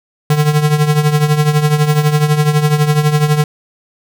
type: tone with tremolo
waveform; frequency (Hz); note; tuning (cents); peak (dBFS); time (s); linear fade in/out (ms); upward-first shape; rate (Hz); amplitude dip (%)
square; 150.1; D3; +38; -7; 0.3-3.44; 2; triangle; 12; 75
effects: none